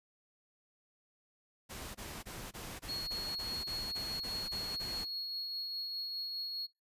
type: noise bursts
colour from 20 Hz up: pink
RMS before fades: -45 dBFS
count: 12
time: 1.69-5.052 s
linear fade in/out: 20 ms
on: 260 ms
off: 22 ms
type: tone with tremolo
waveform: triangle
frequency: 4321 Hz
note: C#8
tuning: 45 cents flat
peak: -35 dBFS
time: 2.88-6.67 s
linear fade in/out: 20 ms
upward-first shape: triangle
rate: 4.9 Hz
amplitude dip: 30%
effects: noise-tail reverb RT60 0.2 s tail -22 dB re dry + resampled to 32000 Hz